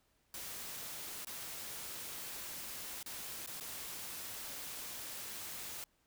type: noise with dropouts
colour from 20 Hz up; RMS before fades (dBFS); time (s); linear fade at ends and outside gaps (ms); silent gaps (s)
white; -45; 0.34-5.84; 1; 1.248-1.27 / 3.029-3.061 / 3.462-3.474 / 3.6-3.608
effects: pink hiss -75 dBFS RMS until 6.06 s